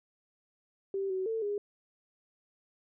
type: tone with pitch steps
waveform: sine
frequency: 390.5 / 376.2 / 447.7 / 409.8 Hz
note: G4 / F#4 / A4 / G#4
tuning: -7 / +29 / +30 / -23 cents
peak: -30 dBFS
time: 0.94-1.58 s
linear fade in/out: 2 ms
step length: 160 ms
effects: none